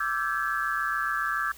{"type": "tone cluster", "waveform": "sine", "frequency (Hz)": [1169, 1331, 1570, 1697], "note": ["D6", "E6", "G6", "G#6"], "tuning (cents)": [-8, 16, 2, 37], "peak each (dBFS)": -31, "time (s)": [0, 1.52], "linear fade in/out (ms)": 5, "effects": ["added 60 Hz sine -54 dBFS peak until 1.57 s", "white hiss -50 dBFS RMS until 1.57 s"]}